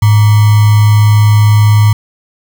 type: tone with sample-and-hold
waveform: sine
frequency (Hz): 105.8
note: G#2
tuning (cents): +33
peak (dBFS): -3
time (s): 0.02-1.93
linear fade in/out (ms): 5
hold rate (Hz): 1050
effects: none